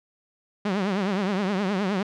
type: tone with vibrato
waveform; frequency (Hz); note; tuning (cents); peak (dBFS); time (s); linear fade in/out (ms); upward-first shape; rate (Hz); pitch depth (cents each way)
sawtooth; 196; G3; 0; -19; 0.65-2.03; 5; triangle; 9.6; 160
effects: low-pass 4000 Hz 12 dB/octave